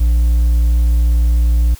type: tone with hard clipping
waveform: triangle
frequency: 58.27 Hz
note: A#1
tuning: in tune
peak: -10 dBFS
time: 0-1.75 s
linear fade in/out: 10 ms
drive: 5 dB
effects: white hiss -41 dBFS RMS until 1.79 s